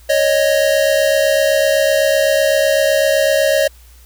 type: tone pair together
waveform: square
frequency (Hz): 554.4 / 622.3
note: C#5 / D#5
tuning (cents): 0 / 0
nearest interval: major second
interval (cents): 200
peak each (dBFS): -15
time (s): 0.09-3.68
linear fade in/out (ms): 10
effects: added 60 Hz sine -41 dBFS peak until 4.05 s + white hiss -49 dBFS RMS until 4.05 s